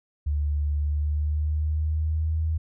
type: tone with pitch glide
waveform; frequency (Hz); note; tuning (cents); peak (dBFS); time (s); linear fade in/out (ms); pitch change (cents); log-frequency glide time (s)
sine; 73.42 to 79.6; D2 to D#2; 0 to +40; -22; 0.26-2.58; 10; +140; 0.78-2.42
effects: none